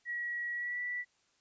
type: tone with pitch glide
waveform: sine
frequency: 1918 to 1960.6 Hz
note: A#6 to B6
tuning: +49 to -13 cents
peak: -34 dBFS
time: 0.05-1.05 s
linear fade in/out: 50 ms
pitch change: +38 cents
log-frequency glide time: 0.53-0.8 s
effects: white hiss -72 dBFS RMS until 1.4 s + resampled to 16000 Hz